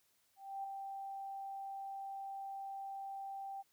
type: tone with ADSR envelope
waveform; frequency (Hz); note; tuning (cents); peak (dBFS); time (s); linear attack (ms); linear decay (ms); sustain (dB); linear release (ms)
sine; 784; G5; 0; -38; 0.36-3.63; 280; 3; -4; 28
effects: white hiss -75 dBFS RMS until 3.72 s